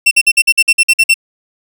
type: tone bursts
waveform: 40% pulse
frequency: 2700 Hz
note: E7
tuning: 41 cents sharp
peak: -4 dBFS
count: 11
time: 0.06-1.142 s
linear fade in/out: 10 ms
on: 52 ms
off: 51 ms
effects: none